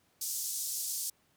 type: band-pass noise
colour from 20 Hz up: pink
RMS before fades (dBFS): -36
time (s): 0.21-1.1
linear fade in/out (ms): 5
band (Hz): 5500 to 15000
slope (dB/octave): 24
effects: pink hiss -70 dBFS RMS until 1.36 s + high-pass 80 Hz 12 dB/octave